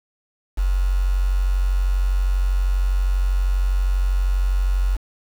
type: tone with quantisation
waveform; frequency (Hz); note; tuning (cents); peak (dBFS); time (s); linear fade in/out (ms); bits
sine; 46.25; F#1; 0; -16; 0.57-4.97; 20; 6
effects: none